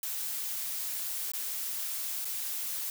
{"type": "noise with dropouts", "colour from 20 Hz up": "blue", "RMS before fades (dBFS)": -35, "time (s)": [0.03, 2.9], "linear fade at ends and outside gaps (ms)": 1, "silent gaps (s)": [[1.318, 1.335], [2.247, 2.253]], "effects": []}